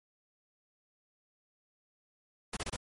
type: noise bursts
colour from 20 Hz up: pink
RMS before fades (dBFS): -37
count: 4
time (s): 2.53-2.763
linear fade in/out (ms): 5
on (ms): 38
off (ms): 27
effects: MP3 48 kbps